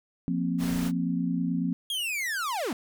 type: chord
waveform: sine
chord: F suspended fourth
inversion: none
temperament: just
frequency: 174.61 / 232.8 / 261.9 Hz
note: F3 / Bb3 / C4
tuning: 0 / -2 / +2 cents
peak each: -28 / -32 / -29 dBFS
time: 0.28-1.73 s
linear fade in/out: 0 ms
type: noise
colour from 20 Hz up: pink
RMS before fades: -37 dBFS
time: 0.58-0.92 s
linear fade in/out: 50 ms
type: linear sweep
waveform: 45% pulse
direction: down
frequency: 3314 to 199.7 Hz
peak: -28 dBFS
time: 1.9-2.73 s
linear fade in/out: 2 ms
effects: none